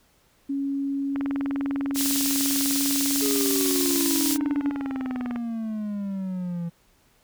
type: tone with pitch glide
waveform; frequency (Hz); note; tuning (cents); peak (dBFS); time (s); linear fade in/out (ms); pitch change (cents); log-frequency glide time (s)
sine; 277.2 to 280.1; C#4 to C#4; 0 to +18; -24; 0.49-4.7; 10; +18; 2.62-3.59
type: click train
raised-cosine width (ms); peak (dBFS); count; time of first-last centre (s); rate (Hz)
0.5; -19; 85; 1.16-5.36; 20
type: high-pass noise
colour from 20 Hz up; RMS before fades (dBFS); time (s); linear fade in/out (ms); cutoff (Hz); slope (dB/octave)
pink; -26; 1.94-4.38; 50; 4800; 12
type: exponential sweep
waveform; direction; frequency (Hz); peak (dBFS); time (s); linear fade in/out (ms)
triangle; down; 422 to 167.7; -25; 3.21-6.7; 20
effects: pink hiss -62 dBFS RMS until 7.23 s